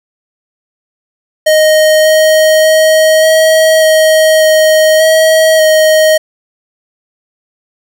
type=tone with pitch steps; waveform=square; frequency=622 / 626 / 630 / 636 / 630 / 626 / 637 / 626 Hz; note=D#5 / D#5 / D#5 / D#5 / D#5 / D#5 / D#5 / D#5; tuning=-1 / +10 / +21 / +38 / +21 / +10 / +41 / +10 cents; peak=-5 dBFS; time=1.46-6.18 s; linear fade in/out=10 ms; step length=590 ms; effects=none